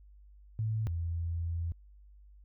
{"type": "tone pair in turn", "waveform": "sine", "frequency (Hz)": [109.8, 84.11], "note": ["A2", "E2"], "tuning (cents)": [-3, 35], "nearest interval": "perfect fourth", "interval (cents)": 462, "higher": "first", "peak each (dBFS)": [-29, -31], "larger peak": "first", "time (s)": [[0.59, 0.87], [0.87, 1.72]], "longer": "second", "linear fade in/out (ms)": 0, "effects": ["added 50 Hz sine -53 dBFS peak until 2.44 s"]}